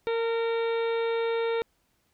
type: harmonic tone with a mistuned harmonic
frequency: 460 Hz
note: A#4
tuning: 23 cents flat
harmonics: 1 / 2 / 3 / 4 / 5 / 6 / 7 / 8 / 9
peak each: -25 / -36 / -39 / -43 / -40 / -48 / -53 / -43 / -56 dBFS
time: 0.07-1.62 s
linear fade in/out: 0 ms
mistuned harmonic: 2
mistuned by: -18 cents
effects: pink hiss -71 dBFS RMS until 2.13 s